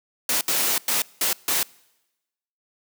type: noise bursts at uneven times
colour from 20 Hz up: white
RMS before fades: -22 dBFS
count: 5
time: 0.29-0.41 / 0.48-0.78 / 0.88-1.02 / 1.21-1.33 / 1.48-1.63 s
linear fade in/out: 2 ms
effects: noise-tail reverb RT60 1.0 s tail -25 dB re dry + high-pass 200 Hz 12 dB/octave